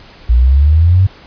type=exponential sweep; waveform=sine; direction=up; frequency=57.1 to 98 Hz; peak=-5 dBFS; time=0.29-1.07 s; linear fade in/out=10 ms; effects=pink hiss -39 dBFS RMS until 1.26 s + resampled to 11025 Hz